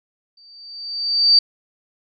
sine tone with exponential growth, 4627 Hz, D8, 27 cents flat, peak -7 dBFS, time 0.37-1.39 s, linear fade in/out 5 ms, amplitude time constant 220 ms, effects none

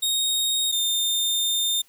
sawtooth tone pair in turn, 3729 / 3625 Hz, A#7 / A#7, 0 / -49 cents, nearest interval unison, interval 49 cents, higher first, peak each -18 dBFS, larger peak neither, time 0.02-0.72 / 0.72-1.82 s, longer second, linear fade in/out 10 ms, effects white hiss -59 dBFS RMS until 1.88 s

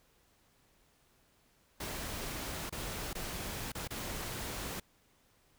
pink noise with dropouts, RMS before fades -40 dBFS, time 1.8-4.8 s, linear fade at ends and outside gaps 5 ms, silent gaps 2.696-2.724 / 3.132-3.151 / 3.72-3.75 / 3.876-3.905 s, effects pink hiss -69 dBFS RMS until 5.58 s

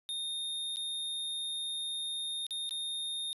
square tone with dropouts, 3672 Hz, A#7, 27 cents flat, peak -35 dBFS, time 0.09-3.33 s, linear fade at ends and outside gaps 0 ms, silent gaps 0.76-0.769 / 2.466-2.508 / 2.693-2.709 s, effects resampled to 32000 Hz

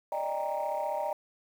sine chord, Eb major seventh, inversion third, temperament equal with one note detuned, 587.3 / 622.3 / 794 / 932.3 Hz, D5 / Eb5 / G5 / Bb5, 0 / 0 / +22 / 0 cents, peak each -34 dBFS, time 0.12-1.13 s, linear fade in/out 2 ms, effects tanh soft clip ceiling -23 dBFS + 9-bit

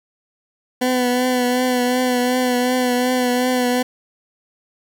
20% pulse tone with vibrato, 250 Hz, B3, 21 cents sharp, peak -11 dBFS, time 0.81-3.83 s, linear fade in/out 10 ms, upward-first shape triangle, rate 2.7 Hz, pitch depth 35 cents each way, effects 7-bit

